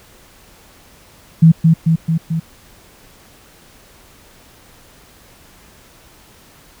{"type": "tone with echo", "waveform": "sine", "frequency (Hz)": 162.9, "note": "E3", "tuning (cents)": -20, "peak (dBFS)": -3, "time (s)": [1.42, 1.52], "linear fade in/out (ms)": 10, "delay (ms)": 220, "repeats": 4, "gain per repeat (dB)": -3, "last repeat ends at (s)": 2.4, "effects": ["pink hiss -46 dBFS RMS until 6.8 s"]}